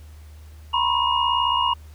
sine tone cluster, 948 / 1006 / 1082 / 2859 Hz, A#5 / B5 / C#6 / F7, +29 / +32 / -42 / +40 cents, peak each -23 / -23 / -25 / -24 dBFS, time 0.73-1.74 s, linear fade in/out 10 ms, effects added 76 Hz sine -40 dBFS peak until 1.94 s + pink hiss -55 dBFS RMS until 1.94 s

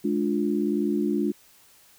sine chord, D diminished, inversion second, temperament just, 211.4 / 293.7 / 352.4 Hz, Ab3 / D4 / F4, +31 / 0 / +16 cents, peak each -26 / -26 / -27 dBFS, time 0.04-1.32 s, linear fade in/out 10 ms, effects white hiss -56 dBFS RMS until 1.98 s

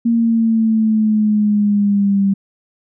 sine exponential sweep, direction down, 233.1 to 195.7 Hz, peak -11 dBFS, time 0.05-2.34 s, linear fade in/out 10 ms, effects none

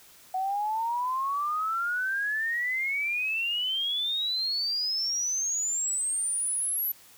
sine exponential sweep, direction up, 740 to 11970 Hz, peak -26 dBFS, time 0.34-6.92 s, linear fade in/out 5 ms, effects white hiss -54 dBFS RMS until 7.17 s

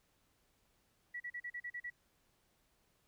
sine tone bursts, 1941 Hz, B6, 31 cents flat, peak -40 dBFS, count 8, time 1.14-1.902 s, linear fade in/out 10 ms, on 62 ms, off 38 ms, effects pink hiss -75 dBFS RMS until 3.07 s

